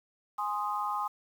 sine chord, Ab major, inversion none, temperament equal, 830.6 / 1046.5 / 1244.5 Hz, Ab5 / C6 / Eb6, 0 / 0 / 0 cents, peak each -34 dBFS, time 0.38-1.08 s, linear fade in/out 10 ms, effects 9-bit

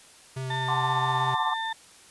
square tone with vibrato, 130.81 Hz, C3, in tune, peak -31 dBFS, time 0.36-1.35 s, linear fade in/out 10 ms, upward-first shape triangle, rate 5.9 Hz, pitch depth 16 cents each way
harmonic tone, 896 Hz, A5, 31 cents sharp, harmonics 1 / 2 / 4, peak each -30 / -33 / -36 dBFS, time 0.5-1.73 s, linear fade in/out 5 ms
sine chord, D dominant seventh, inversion first, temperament equal, 740 / 880 / 1046.5 / 1174.7 Hz, F#5 / A5 / C6 / D6, 0 / 0 / 0 / 0 cents, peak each -34 / -29 / -30 / -31 dBFS, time 0.68-1.54 s, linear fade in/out 5 ms
effects white hiss -52 dBFS RMS until 2.1 s + resampled to 24000 Hz

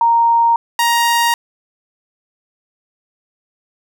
sine / sawtooth tone pair in turn, 930 / 938.6 Hz, A#5 / A#5, -4 / +12 cents, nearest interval unison, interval 16 cents, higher second, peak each -9 / -8 dBFS, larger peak second, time 0.01-0.56 / 0.79-1.34 s, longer neither, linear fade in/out 2 ms, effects none

